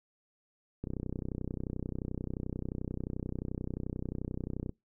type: click train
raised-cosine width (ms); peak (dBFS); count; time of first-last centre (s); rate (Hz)
3; -23; 122; 0.84-4.694; 31.4
effects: noise-tail reverb RT60 0.2 s tail -25 dB re dry